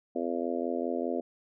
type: harmonic tone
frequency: 85 Hz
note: F2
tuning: 46 cents flat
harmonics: 3 / 4 / 5 / 6 / 7 / 8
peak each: -34 / -35 / -36 / -37 / -37 / -38 dBFS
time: 0.15-1.21 s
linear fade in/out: 10 ms
effects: none